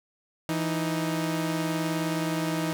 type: tone pair together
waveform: sawtooth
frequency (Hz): 165.7 / 312.1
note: E3 / D#4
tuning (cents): +9 / +5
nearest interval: major seventh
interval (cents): 1096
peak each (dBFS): -25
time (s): 0.49-2.73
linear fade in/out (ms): 0
effects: none